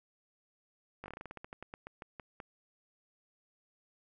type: slowing click train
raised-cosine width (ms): 0.5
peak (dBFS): -29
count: 18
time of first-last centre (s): 1.04-2.402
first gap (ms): 19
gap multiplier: 1.16
effects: none